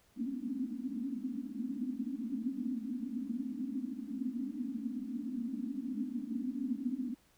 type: band-pass noise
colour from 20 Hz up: white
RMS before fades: -38 dBFS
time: 0.16-7.15 s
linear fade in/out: 20 ms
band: 220 to 280 Hz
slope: 96 dB/octave
effects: pink hiss -68 dBFS RMS until 7.37 s